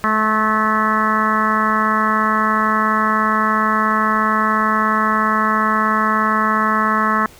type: harmonic tone with a mistuned harmonic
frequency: 217 Hz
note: A3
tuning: 24 cents flat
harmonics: 1 / 2 / 3 / 4 / 5 / 6 / 7 / 8 / 9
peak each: -21 / -29 / -28 / -28 / -18 / -19 / -28 / -23 / -29 dBFS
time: 0.04-7.26 s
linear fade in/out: 0 ms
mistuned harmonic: 1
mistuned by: -15 cents
effects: pink hiss -44 dBFS RMS until 7.39 s